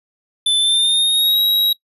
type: tone with pitch glide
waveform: square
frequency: 3520 to 3839 Hz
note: A7 to B7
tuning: 0 to -50 cents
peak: -13 dBFS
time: 0.46-1.73 s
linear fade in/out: 5 ms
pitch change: +150 cents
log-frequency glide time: 0.59-1.41 s
effects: noise-tail reverb RT60 0.1 s tail -22 dB re dry + resampled to 32000 Hz